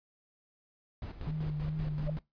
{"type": "noise with tremolo", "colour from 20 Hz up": "brown", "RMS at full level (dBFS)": -39, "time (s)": [1.02, 2.19], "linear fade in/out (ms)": 2, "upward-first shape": "square", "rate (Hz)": 5.2, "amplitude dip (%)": 60}
{"type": "tone with vibrato", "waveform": "sine", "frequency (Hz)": 152.4, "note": "D#3", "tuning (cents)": -36, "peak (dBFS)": -32, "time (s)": [1.27, 2.17], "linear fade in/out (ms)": 0, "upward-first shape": "sine", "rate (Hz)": 2.5, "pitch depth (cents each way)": 35}
{"type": "tone with exponential growth", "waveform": "sine", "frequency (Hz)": 590, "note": "D5", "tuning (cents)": 8, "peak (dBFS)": -31, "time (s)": [2.03, 2.1], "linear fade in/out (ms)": 5, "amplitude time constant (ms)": 15}
{"effects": ["noise-tail reverb RT60 0.2 s tail -21 dB re dry", "resampled to 11025 Hz"]}